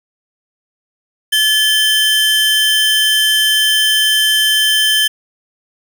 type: tone pair together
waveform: 45% pulse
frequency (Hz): 1726 / 3109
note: A6 / G7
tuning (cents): -34 / -15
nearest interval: minor seventh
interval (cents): 1019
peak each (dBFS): -16 / -11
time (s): 1.32-5.08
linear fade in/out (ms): 10
effects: none